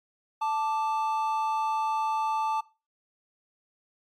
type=tone pair together; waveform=triangle; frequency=880 / 1177 Hz; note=A5 / D6; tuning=0 / +3 cents; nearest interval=perfect fourth; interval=503 cents; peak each=-24 / -30 dBFS; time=0.41-2.61 s; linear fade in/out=10 ms; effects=noise-tail reverb RT60 0.3 s tail -20 dB re dry + MP3 64 kbps